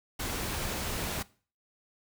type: noise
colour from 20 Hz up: pink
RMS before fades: -34 dBFS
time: 0.19-1.23 s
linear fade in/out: 10 ms
effects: noise-tail reverb RT60 0.4 s tail -20 dB re dry